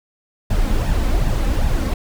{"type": "noise with flanger", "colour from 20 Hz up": "brown", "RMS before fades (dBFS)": -17, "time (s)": [0.5, 1.94], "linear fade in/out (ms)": 5, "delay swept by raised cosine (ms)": [1.1, 3.9], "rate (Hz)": 2.6, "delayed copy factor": 0.6, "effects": []}